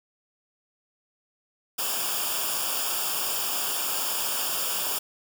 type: noise with comb filter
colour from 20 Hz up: white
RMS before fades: -28 dBFS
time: 1.78-4.99 s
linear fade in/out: 10 ms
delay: 0.49 ms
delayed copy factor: -0.8
effects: none

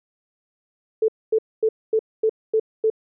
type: tone bursts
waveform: sine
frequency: 440 Hz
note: A4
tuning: in tune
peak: -15 dBFS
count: 7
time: 1.02-2.901 s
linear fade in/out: 5 ms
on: 63 ms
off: 240 ms
effects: none

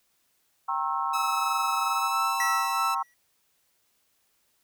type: chord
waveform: sine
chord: G diminished seventh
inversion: none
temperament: equal with one note detuned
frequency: 784 / 932.3 / 1080.9 / 1318.5 Hz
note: G5 / Bb5 / Db6 / Fb6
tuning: 0 / 0 / -44 / 0 cents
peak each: -33 / -31 / -29 / -32 dBFS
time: 0.68-3.03 s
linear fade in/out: 10 ms
type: tone with pitch glide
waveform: sawtooth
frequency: 1296 to 1321.7 Hz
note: E6 to E6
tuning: -30 to +4 cents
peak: -25 dBFS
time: 1.13-2.95 s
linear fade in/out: 10 ms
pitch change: +34 cents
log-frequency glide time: 1.88-2.26 s
type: tone with exponential decay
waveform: square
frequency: 1938 Hz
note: B6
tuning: 33 cents flat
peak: -25 dBFS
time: 2.4-3.14 s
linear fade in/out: 2 ms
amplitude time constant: 160 ms
effects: white hiss -70 dBFS RMS until 4.63 s

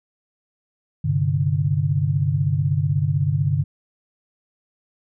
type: chord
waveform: sine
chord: G suspended fourth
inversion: none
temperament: equal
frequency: 98 / 130.81 / 146.83 Hz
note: G2 / C3 / D3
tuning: 0 / 0 / 0 cents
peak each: -23 / -23 / -20 dBFS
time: 1.04-3.64 s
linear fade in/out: 10 ms
effects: none

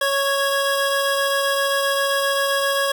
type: tone pair together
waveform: 25% pulse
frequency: 554.4 / 1655.6 Hz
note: C#5 / G#6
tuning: 0 / -6 cents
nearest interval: octave + perfect fifth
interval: 1894 cents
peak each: -16 / -19 dBFS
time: 0.01-2.92 s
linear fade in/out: 5 ms
effects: none

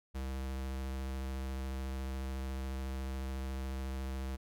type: tone with vibrato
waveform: square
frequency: 66.1 Hz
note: C2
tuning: 18 cents sharp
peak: -37 dBFS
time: 0.14-4.37 s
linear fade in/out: 20 ms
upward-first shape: sine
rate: 14 Hz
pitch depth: 15 cents each way
effects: none

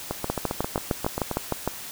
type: two click trains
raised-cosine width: 1 ms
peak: -12 / -9 dBFS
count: 10 / 10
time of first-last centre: 0.11-1.313 / 0.3-1.676 s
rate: 7.48 / 6.54 Hz
effects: white hiss -38 dBFS RMS until 1.91 s

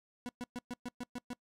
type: tone bursts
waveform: 40% pulse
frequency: 245 Hz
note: B3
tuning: 14 cents flat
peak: -37 dBFS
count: 8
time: 0.26-1.332 s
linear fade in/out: 0 ms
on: 29 ms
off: 120 ms
effects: noise-tail reverb RT60 0.1 s tail -25 dB re dry + low-pass 11000 Hz 12 dB/octave

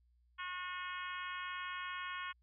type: harmonic tone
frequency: 362.4 Hz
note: F#4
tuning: 36 cents flat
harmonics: 3 / 4 / 5 / 6 / 7 / 8 / 9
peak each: -44 / -46 / -48 / -50 / -51 / -52 / -53 dBFS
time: 0.38-2.33 s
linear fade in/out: 20 ms
effects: added 60 Hz sine -68 dBFS peak until 2.42 s

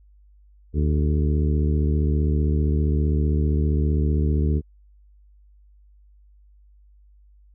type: harmonic tone with a mistuned harmonic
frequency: 75.3 Hz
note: D2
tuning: 44 cents sharp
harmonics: 1 / 2 / 3 / 4 / 5 / 6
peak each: -19 / -25 / -29 / -31 / -33 / -35 dBFS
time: 0.73-4.62 s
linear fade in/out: 50 ms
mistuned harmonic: 6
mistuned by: -55 cents
effects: added 50 Hz sine -50 dBFS peak until 7.54 s

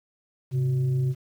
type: tone with frequency modulation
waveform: sine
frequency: 132.3 Hz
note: C3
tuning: 20 cents sharp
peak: -21 dBFS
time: 0.51-1.15 s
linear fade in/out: 50 ms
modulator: 238 Hz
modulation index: 0.32
effects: 9-bit

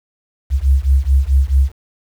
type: beating tone pair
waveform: sine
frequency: 65.41 / 70.01 Hz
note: C2 / C#2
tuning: 0 / +18 cents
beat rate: 4.6 Hz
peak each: -13 dBFS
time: 0.5-1.72 s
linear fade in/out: 50 ms
effects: 7-bit

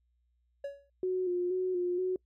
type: tone with exponential decay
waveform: triangle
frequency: 562 Hz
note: C#5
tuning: 24 cents sharp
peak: -30 dBFS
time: 0.64-0.9 s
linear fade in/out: 5 ms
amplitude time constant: 55 ms
type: tone with vibrato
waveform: sine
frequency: 362.7 Hz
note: F#4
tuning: 34 cents flat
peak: -28 dBFS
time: 1.03-2.16 s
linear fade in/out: 2 ms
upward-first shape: square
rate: 2.1 Hz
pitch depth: 33 cents each way
effects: noise-tail reverb RT60 0.1 s tail -26 dB re dry + added 60 Hz sine -70 dBFS peak until 2.25 s

